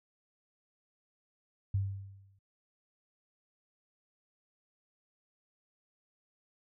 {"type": "tone with exponential decay", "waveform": "sine", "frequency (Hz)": 98, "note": "G2", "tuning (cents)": 0, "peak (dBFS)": -26, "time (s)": [1.74, 2.39], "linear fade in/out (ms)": 5, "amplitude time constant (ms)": 140, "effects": ["noise-tail reverb RT60 0.1 s tail -24 dB re dry"]}